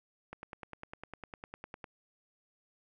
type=click train; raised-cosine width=0.5 ms; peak=-28 dBFS; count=16; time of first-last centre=0.33-1.842 s; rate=9.92 Hz; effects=none